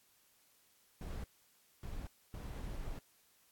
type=noise bursts at uneven times; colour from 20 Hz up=brown; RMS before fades=-43 dBFS; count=3; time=1.01-1.24 / 1.83-2.07 / 2.34-2.99 s; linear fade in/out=2 ms; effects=white hiss -70 dBFS RMS until 3.51 s + AAC 64 kbps